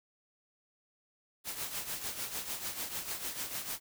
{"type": "noise with tremolo", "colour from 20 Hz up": "white", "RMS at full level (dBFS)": -36, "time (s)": [1.44, 3.8], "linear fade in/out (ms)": 50, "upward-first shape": "triangle", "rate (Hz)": 6.7, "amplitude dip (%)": 70, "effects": []}